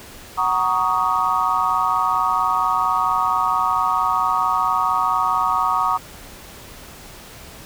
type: chord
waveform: sine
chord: D# minor seventh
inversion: first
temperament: just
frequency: 746.7 / 933.4 / 1120.1 / 1244.5 Hz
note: F#5 / A#5 / C#6 / D#6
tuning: +16 / +2 / +18 / 0 cents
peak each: -25 / -22 / -21 / -21 dBFS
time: 0.37-5.98 s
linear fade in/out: 20 ms
effects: pink hiss -40 dBFS RMS until 7.65 s